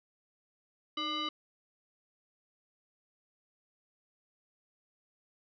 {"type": "tone with frequency modulation", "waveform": "sine", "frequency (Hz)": 2093, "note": "C7", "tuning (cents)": 0, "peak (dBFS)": -32, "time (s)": [0.97, 1.29], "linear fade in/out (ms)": 5, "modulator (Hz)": 892, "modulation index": 2, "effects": []}